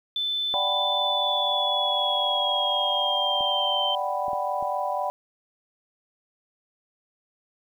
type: tone with pitch glide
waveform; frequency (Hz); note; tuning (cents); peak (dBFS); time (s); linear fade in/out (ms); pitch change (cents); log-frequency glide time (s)
sine; 3520 to 3118; A7 to G7; 0 to -10; -24; 0.16-3.95; 2; -210; 0.96-3.79
type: chord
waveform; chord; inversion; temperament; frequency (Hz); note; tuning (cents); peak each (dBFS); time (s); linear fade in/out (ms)
sine; G major seventh; second; equal; 587.3 / 740 / 784 / 987.8; D5 / F#5 / G5 / B5; 0 / 0 / 0 / 0; -30; 0.54-5.1; 0
type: clicks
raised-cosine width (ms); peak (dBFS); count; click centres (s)
2; -29; 4; 3.408 / 4.282 / 4.332 / 4.626
effects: 9-bit